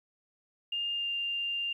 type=tone with pitch glide; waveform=sine; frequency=2814 to 2795 Hz; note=F7 to F7; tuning=+12 to +1 cents; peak=-30 dBFS; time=0.72-1.73 s; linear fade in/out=5 ms; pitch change=-11 cents; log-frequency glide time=0.94-1.09 s; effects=11-bit